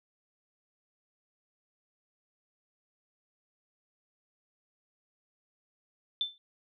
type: tone with exponential decay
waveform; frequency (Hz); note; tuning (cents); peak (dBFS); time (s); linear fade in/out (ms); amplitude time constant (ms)
sine; 3538; A7; +9; -24; 6.21-6.38; 1; 35
effects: none